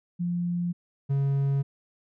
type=tone pair in turn; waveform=sine / triangle; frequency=174.61 / 138.59 Hz; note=F3 / C#3; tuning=0 / 0 cents; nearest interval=major third; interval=400 cents; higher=first; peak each=-25 / -20 dBFS; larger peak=second; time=0.19-0.73 / 1.09-1.63 s; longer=neither; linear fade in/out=20 ms; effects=none